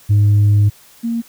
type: tone pair in turn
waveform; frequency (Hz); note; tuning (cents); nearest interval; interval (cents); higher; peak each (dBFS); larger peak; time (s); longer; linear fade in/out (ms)
sine; 103.2 / 231.7; G#2 / A#3; -10 / -10; octave + major second; 1400; second; -6 / -16; first; 0.09-0.7 / 1.03-1.22; first; 20
effects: tanh soft clip ceiling -7 dBFS + white hiss -46 dBFS RMS until 1.28 s